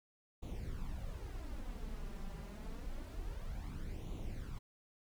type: noise with flanger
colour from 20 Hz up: brown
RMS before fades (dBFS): -43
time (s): 0.42-4.59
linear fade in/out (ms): 10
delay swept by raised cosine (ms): 0.29 to 5.09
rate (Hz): 0.27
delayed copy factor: +0.65
effects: none